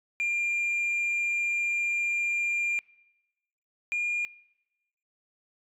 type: tone pair in turn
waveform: sine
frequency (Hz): 2395 / 2417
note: D7 / D7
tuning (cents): +33 / +49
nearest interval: unison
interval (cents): 16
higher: second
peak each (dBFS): -23 / -24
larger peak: first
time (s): 0.2-2.79 / 3.92-4.25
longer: first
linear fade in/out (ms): 0
effects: noise-tail reverb RT60 1.0 s tail -24 dB re dry + tanh soft clip ceiling -24 dBFS